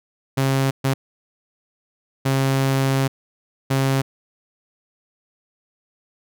sawtooth tone bursts at uneven times, 134.9 Hz, C#3, 47 cents flat, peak -13 dBFS, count 4, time 0.37-0.71 / 0.84-0.94 / 2.25-3.08 / 3.7-4.02 s, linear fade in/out 10 ms, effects none

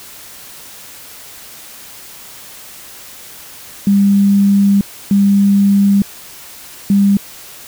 sine tone bursts at uneven times, 199.6 Hz, G3, 32 cents sharp, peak -7 dBFS, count 3, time 3.87-4.81 / 5.11-6.02 / 6.9-7.17 s, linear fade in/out 2 ms, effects white hiss -35 dBFS RMS until 7.67 s

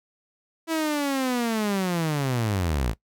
sawtooth linear sweep, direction down, 329.6 to 49.69 Hz, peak -19 dBFS, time 0.67-2.95 s, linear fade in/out 50 ms, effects noise-tail reverb RT60 0.1 s tail -19 dB re dry

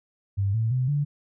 sine tone with pitch steps, 99 / 112.41 / 127.65 / 144.94 Hz, G2 / A2 / C3 / D3, +18 / +38 / -42 / -22 cents, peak -21 dBFS, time 0.37-1.05 s, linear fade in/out 20 ms, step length 170 ms, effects none

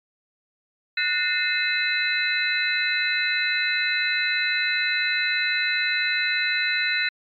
sine tone cluster, 1470 / 1808 / 2092 / 2576 / 3997 Hz, F#6 / A6 / C7 / E7 / B7, -12 / +47 / -1 / -41 / +20 cents, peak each -27 dBFS, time 0.97-7.09 s, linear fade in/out 5 ms, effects MP3 64 kbps

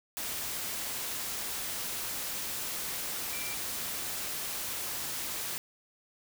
sine tone in noise, 2349 Hz, D7, in tune, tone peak -41 dBFS, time 3.33-3.54 s, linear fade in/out 0 ms, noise white, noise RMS -36 dBFS, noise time 0.17-5.58 s, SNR -8 dB, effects none

